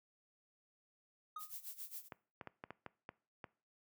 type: tone with exponential decay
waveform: triangle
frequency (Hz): 1244.5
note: D#6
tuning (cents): 0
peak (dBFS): -39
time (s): 1.36-1.52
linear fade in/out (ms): 5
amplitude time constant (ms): 33
type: noise with tremolo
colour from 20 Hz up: violet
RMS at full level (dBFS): -46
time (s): 1.38-2.09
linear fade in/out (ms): 50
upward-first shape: sine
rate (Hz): 7.3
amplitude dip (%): 85
type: clicks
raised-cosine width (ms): 0.5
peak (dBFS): -31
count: 8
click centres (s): 2.122 / 2.412 / 2.473 / 2.639 / 2.706 / 2.863 / 3.091 / 3.442
effects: noise-tail reverb RT60 0.4 s tail -21 dB re dry + high-pass 100 Hz 12 dB/octave